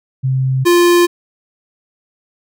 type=tone pair in turn; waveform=sine / square; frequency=131.5 / 348.7 Hz; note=C3 / F4; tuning=+9 / -3 cents; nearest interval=octave + perfect fourth; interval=1688 cents; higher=second; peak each=-12 / -8 dBFS; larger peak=second; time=0.23-0.65 / 0.65-1.07 s; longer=neither; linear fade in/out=20 ms; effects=none